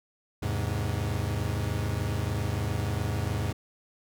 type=chord; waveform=40% pulse; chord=E augmented; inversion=none; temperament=equal with one note detuned; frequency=80.71 / 103.83 / 130.81 Hz; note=E2 / G#2 / B#2; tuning=-36 / 0 / 0 cents; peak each=-32 / -29 / -33 dBFS; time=0.42-3.53 s; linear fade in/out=10 ms; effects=none